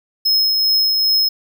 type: tone with tremolo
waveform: square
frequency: 5160 Hz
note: E8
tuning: 38 cents flat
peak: -12 dBFS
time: 0.25-1.29 s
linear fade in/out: 10 ms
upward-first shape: triangle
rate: 2.5 Hz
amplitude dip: 30%
effects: none